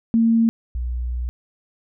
sine tone pair in turn, 228.1 / 60.85 Hz, A#3 / B1, -37 / -25 cents, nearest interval octave + major seventh, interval 2288 cents, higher first, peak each -13 / -22 dBFS, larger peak first, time 0.14-0.49 / 0.75-1.29 s, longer second, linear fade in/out 0 ms, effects none

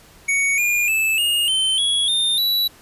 square tone with pitch steps, 2233 / 2421 / 2625 / 2846 / 3086 / 3346 / 3628 / 3933 Hz, C#7 / D#7 / E7 / F7 / G7 / G#7 / A#7 / B7, +12 / -48 / -8 / +32 / -28 / +12 / -48 / -8 cents, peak -17 dBFS, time 0.28-2.68 s, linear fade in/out 10 ms, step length 300 ms, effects pink hiss -48 dBFS RMS until 2.81 s + resampled to 32000 Hz

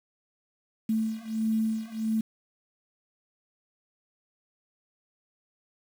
sine beating tone pair, 220 / 221.5 Hz, A3 / A3, 0 / +12 cents, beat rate 1.5 Hz, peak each -29 / -28 dBFS, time 0.89-2.21 s, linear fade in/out 5 ms, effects 8-bit

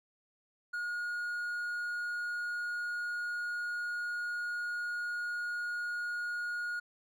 triangle tone, 1438 Hz, F#6, 50 cents flat, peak -32 dBFS, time 0.73-6.8 s, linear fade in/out 10 ms, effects none

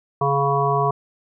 harmonic tone, 140 Hz, C#3, 18 cents sharp, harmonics 1 / 3 / 5 / 7 / 8, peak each -23 / -23 / -23 / -23 / -23 dBFS, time 0.21-0.91 s, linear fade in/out 5 ms, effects none

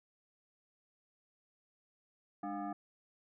sine tone with frequency modulation, 205 Hz, G#3, 22 cents flat, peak -37 dBFS, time 2.43-2.73 s, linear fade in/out 5 ms, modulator 504 Hz, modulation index 1.7, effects none

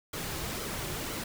pink noise with flanger, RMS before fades -36 dBFS, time 0.13-1.24 s, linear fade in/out 5 ms, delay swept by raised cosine 1.1 to 4.4 ms, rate 2 Hz, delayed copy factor -0.5, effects none

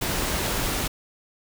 pink noise, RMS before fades -26 dBFS, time 0.01-0.88 s, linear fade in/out 10 ms, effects none

